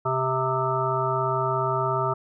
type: harmonic tone with a mistuned harmonic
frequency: 130.81 Hz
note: C3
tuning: in tune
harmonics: 1 / 3 / 5 / 7 / 9 / 10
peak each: -29 / -29 / -29 / -29 / -29 / -29 dBFS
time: 0.05-2.14 s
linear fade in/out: 10 ms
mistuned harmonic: 9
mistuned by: +20 cents
effects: none